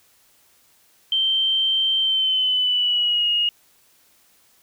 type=tone with pitch glide; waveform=sine; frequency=3128 to 2868 Hz; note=G7 to F7; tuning=-4 to +45 cents; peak=-17 dBFS; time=1.12-3.49 s; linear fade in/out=2 ms; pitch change=-151 cents; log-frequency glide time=2-3.29 s; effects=white hiss -58 dBFS RMS until 4.62 s